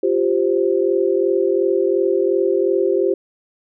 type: chord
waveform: sine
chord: F suspended second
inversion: none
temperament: equal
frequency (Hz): 349.2 / 392 / 523.3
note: F4 / G4 / C5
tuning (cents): 0 / 0 / 0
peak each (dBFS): -19 / -17 / -21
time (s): 0.03-3.14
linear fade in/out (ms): 5
effects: none